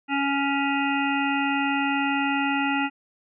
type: harmonic tone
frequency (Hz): 278.7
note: C#4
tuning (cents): +9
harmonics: 1 / 3 / 5 / 7 / 9 / 10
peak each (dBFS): -25 / -27 / -30 / -32 / -31 / -33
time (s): 0.08-2.9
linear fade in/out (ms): 50
effects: none